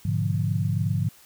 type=chord; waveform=sine; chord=G# diminished seventh; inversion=none; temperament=equal; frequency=103.83 / 123.47 / 146.83 / 174.61 Hz; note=G#2 / B2 / D3 / F3; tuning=0 / 0 / 0 / 0 cents; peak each=-25 / -30 / -27 / -29 dBFS; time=0.05-1.09 s; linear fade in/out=5 ms; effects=white hiss -53 dBFS RMS until 1.25 s